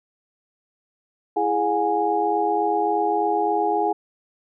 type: tone cluster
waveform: sine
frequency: 332.6 / 416 / 720 / 828 Hz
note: E4 / G#4 / F#5 / G#5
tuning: +16 / +3 / -47 / -5 cents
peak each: -27 / -24 / -25 / -22 dBFS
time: 1.36-3.93 s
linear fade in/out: 10 ms
effects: none